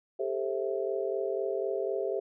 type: chord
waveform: sine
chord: A minor seventh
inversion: third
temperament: just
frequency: 396 / 440 / 528 / 660 Hz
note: G4 / A4 / C5 / E5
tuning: +18 / 0 / +16 / +2 cents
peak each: -32 / -35 / -35 / -36 dBFS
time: 0.19-2.2 s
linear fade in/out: 10 ms
effects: none